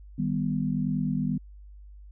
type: chord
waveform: sine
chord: Eb augmented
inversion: none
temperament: equal with one note detuned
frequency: 155.56 / 197.59 / 246.9 Hz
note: Eb3 / G3 / B3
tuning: 0 / +14 / 0 cents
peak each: -29 dBFS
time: 0.18-1.38 s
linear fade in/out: 10 ms
effects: added 50 Hz sine -44 dBFS peak until 2.11 s